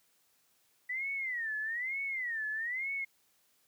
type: tone with vibrato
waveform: sine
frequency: 1951 Hz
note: B6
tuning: 22 cents flat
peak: -33 dBFS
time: 0.89-3.05 s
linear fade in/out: 10 ms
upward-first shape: sine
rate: 1.1 Hz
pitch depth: 220 cents each way
effects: white hiss -71 dBFS RMS until 3.67 s + high-pass 80 Hz 12 dB/octave